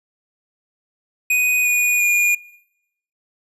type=tone with pitch steps; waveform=square; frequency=2489 / 2460 / 2432 Hz; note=D#7 / D#7 / D#7; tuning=0 / -20 / -40 cents; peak=-15 dBFS; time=1.3-2.35 s; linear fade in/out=5 ms; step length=350 ms; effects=noise-tail reverb RT60 0.8 s tail -21 dB re dry + resampled to 32000 Hz